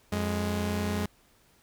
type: tone pair together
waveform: sawtooth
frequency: 89.2 / 208 Hz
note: F2 / G#3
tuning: +37 / +3 cents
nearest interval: octave + minor third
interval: 1466 cents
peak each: -27 / -26 dBFS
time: 0.12-1.06 s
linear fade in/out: 5 ms
effects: pink hiss -63 dBFS RMS until 1.62 s